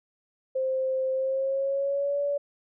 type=tone with pitch glide; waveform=sine; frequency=524 to 571.4 Hz; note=C5 to D5; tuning=+2 to -48 cents; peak=-24 dBFS; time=0.55-2.38 s; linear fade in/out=10 ms; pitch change=+150 cents; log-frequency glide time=1.12-2.2 s; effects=none